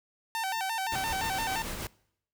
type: tone with vibrato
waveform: sawtooth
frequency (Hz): 830.6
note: G#5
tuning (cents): 0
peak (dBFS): -26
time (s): 0.35-1.62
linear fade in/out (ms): 0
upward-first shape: square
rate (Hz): 5.8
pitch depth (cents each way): 140
type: noise with tremolo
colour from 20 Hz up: pink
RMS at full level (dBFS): -36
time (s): 0.92-1.87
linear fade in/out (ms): 2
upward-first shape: sine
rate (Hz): 6.8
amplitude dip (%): 35
effects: noise-tail reverb RT60 0.7 s tail -23 dB re dry